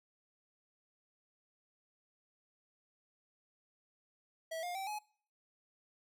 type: tone with pitch steps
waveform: square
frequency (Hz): 650 / 708.8 / 773 / 842.9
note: E5 / F5 / G5 / G#5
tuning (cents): -24 / +25 / -24 / +25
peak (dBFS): -39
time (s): 4.51-4.99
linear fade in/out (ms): 10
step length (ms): 120
effects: noise-tail reverb RT60 0.5 s tail -23 dB re dry